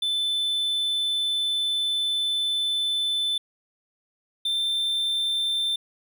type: tone pair in turn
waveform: triangle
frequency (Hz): 3520 / 3565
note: A7 / A7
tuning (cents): 0 / +22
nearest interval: unison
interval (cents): 22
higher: second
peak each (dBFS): -21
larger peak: neither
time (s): 0.02-3.38 / 4.45-5.76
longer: first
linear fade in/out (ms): 5
effects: none